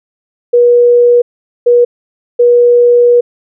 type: tone bursts at uneven times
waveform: sine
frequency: 482.4 Hz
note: B4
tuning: 41 cents flat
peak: -3 dBFS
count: 3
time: 0.53-1.22 / 1.66-1.85 / 2.39-3.21 s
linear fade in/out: 10 ms
effects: none